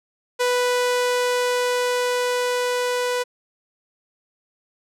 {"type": "tone with level ramp", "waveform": "sawtooth", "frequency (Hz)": 493.9, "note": "B4", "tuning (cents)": 0, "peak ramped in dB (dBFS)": [-14, -17], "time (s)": [0.39, 3.24], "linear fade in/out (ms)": 20, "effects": ["low-pass 11000 Hz 12 dB/octave"]}